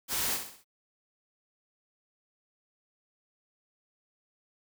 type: noise with echo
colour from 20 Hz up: white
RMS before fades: -31 dBFS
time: 0.08-0.39 s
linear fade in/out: 50 ms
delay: 64 ms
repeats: 4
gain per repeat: -7 dB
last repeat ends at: 0.646 s
effects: none